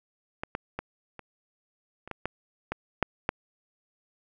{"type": "clicks", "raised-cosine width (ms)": 0.5, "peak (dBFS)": [-17, -15, -17, -26, -27, -19, -14, -15, -7, -9], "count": 10, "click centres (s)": [0.435, 0.551, 0.79, 1.193, 2.076, 2.113, 2.256, 2.72, 3.027, 3.291], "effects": []}